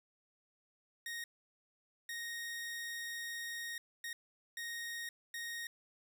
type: tone bursts at uneven times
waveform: sawtooth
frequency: 1864.7 Hz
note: A#6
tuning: in tune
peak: -37 dBFS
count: 5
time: 1.06-1.24 / 2.09-3.78 / 4.04-4.13 / 4.57-5.09 / 5.34-5.67 s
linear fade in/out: 2 ms
effects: none